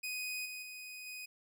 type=tone with level steps; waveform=sawtooth; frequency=2497 Hz; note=D#7; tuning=6 cents sharp; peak=-34 / -39 / -42 / -40 dBFS; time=0.03-1.26 s; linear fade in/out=10 ms; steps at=0.45 / 0.62 / 1.06 s; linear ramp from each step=10 ms; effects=none